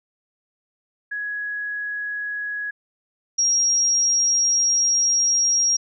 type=tone pair in turn; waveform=sine; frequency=1673 / 5627 Hz; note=G#6 / F8; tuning=+12 / +12 cents; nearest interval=octave + major sixth; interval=2100 cents; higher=second; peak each=-25 / -16 dBFS; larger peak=second; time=1.11-2.71 / 3.38-5.77 s; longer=second; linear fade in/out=10 ms; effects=none